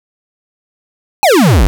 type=exponential sweep; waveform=square; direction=down; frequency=880 to 40.77 Hz; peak=-6 dBFS; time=1.23-1.67 s; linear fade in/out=0 ms; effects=none